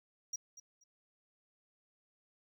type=tone with echo; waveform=triangle; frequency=5710 Hz; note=F8; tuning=37 cents sharp; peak=-35 dBFS; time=0.33-0.36 s; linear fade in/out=5 ms; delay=240 ms; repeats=2; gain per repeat=-14 dB; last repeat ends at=0.84 s; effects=none